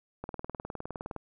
click train, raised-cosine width 1 ms, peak -23 dBFS, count 19, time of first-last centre 0.24-1.163 s, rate 19.5 Hz, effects none

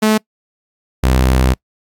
sawtooth tone pair in turn, 216.2 / 64.28 Hz, A3 / C2, -30 / -30 cents, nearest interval octave + major sixth, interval 2100 cents, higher first, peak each -6 dBFS, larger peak neither, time 0.02-0.18 / 1.03-1.54 s, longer second, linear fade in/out 10 ms, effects noise-tail reverb RT60 0.1 s tail -25 dB re dry + AAC 64 kbps

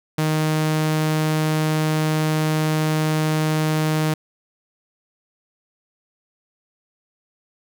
sawtooth tone, 155.56 Hz, D#3, in tune, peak -14 dBFS, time 0.18-4.14 s, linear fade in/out 5 ms, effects none

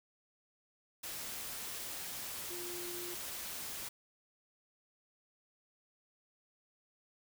sine tone in noise, 351.6 Hz, F4, 12 cents sharp, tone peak -45 dBFS, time 2.5-3.15 s, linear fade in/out 10 ms, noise white, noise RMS -43 dBFS, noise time 1.03-3.89 s, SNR -5 dB, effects none

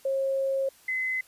sine tone pair in turn, 540 / 2039 Hz, C#5 / C7, -45 / -45 cents, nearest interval octave + major seventh, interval 2300 cents, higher second, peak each -24 / -26 dBFS, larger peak first, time 0.05-0.69 / 0.88-1.21 s, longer first, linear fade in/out 5 ms, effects white hiss -57 dBFS RMS until 1.27 s + resampled to 32000 Hz

